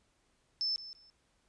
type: tone with echo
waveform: sine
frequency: 5274 Hz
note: E8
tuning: in tune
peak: -30 dBFS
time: 0.61-0.76 s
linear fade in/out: 0 ms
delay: 170 ms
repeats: 2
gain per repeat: -14 dB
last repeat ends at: 1.1 s
effects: pink hiss -73 dBFS RMS until 1.48 s + resampled to 22050 Hz